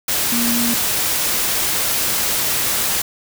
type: tone in noise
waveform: sine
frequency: 236.2 Hz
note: A#3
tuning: 23 cents sharp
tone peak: -19 dBFS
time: 0.32-0.74 s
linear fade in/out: 5 ms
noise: white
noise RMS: -19 dBFS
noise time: 0.08-3.02 s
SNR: -3 dB
effects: none